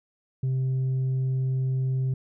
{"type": "tone", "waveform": "sine", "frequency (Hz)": 130.81, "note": "C3", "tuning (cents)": 0, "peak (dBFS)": -20, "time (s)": [0.43, 2.14], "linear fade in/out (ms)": 5, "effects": ["tanh soft clip ceiling -22 dBFS"]}